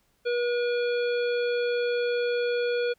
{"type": "harmonic tone", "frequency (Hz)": 482.5, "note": "B4", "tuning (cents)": -40, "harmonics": [1, 3, 5, 7, 9], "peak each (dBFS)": [-24, -34, -38, -41, -43], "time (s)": [0.25, 2.94], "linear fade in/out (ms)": 20, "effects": ["pink hiss -69 dBFS RMS until 2.98 s"]}